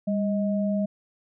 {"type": "tone pair together", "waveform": "sine", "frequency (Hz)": [200.3, 629], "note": ["G3", "D#5"], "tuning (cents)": [38, 19], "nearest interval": "octave + minor sixth", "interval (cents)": 1981, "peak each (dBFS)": [-23, -29], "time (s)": [0.07, 0.86], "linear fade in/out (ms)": 10, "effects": []}